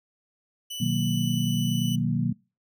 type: tone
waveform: sawtooth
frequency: 2975 Hz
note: F#7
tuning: 9 cents sharp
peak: -30 dBFS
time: 0.7-1.96 s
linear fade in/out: 10 ms
type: chord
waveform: sine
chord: B major seventh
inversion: none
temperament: equal with one note detuned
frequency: 124.19 / 155.56 / 185 / 233.1 Hz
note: B2 / D#3 / F#3 / A#3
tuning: +10 / 0 / 0 / 0 cents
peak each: -28 dBFS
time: 0.8-2.33 s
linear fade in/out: 10 ms
effects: noise-tail reverb RT60 0.3 s tail -24 dB re dry